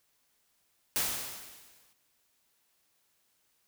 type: noise with exponential decay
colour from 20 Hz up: white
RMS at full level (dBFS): -28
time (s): 0.96-1.93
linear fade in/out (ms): 0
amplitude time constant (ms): 210
effects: white hiss -73 dBFS RMS until 3.67 s